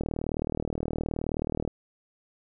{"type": "click train", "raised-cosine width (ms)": 2, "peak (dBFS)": -16, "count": 66, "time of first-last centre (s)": [0.01, 1.677], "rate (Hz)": 39, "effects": []}